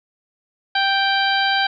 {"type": "harmonic tone", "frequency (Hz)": 784, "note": "G5", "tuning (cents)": 0, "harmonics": [1, 2, 3, 4, 5, 6], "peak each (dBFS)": [-20, -20, -28, -24, -26, -28], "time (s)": [0.75, 1.67], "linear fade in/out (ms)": 5, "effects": []}